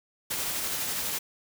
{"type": "noise with tremolo", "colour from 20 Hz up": "white", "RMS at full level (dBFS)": -30, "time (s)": [0.3, 1.19], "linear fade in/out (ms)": 10, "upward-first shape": "sine", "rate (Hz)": 12, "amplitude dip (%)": 25, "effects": []}